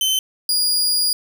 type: tone pair in turn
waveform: sawtooth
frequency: 3072 / 4864 Hz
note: G7 / D#8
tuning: -36 / -40 cents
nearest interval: minor sixth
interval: 796 cents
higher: second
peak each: -13 dBFS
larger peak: neither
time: 0.01-0.19 / 0.49-1.13 s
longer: second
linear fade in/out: 2 ms
effects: none

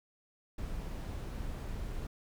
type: noise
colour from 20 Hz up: brown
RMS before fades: -39 dBFS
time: 0.58-2.07 s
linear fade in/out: 5 ms
effects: none

